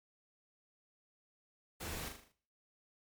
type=noise with echo; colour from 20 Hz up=pink; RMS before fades=-44 dBFS; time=1.8-2.09 s; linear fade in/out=10 ms; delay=39 ms; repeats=6; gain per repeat=-5 dB; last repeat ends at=2.324 s; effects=noise-tail reverb RT60 0.5 s tail -18 dB re dry + MP3 96 kbps